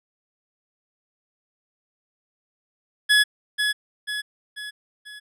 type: tone with echo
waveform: 25% pulse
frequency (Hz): 1692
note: G#6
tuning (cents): +32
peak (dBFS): -10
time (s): 3.09-3.24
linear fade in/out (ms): 20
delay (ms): 490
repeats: 4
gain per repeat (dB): -6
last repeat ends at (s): 5.2
effects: low-pass 10000 Hz 12 dB/octave